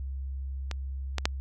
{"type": "clicks", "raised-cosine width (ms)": 0.2, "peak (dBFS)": [-17, -12, -6], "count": 3, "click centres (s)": [0.713, 1.183, 1.255], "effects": ["added 67 Hz sine -32 dBFS peak until 1.4 s"]}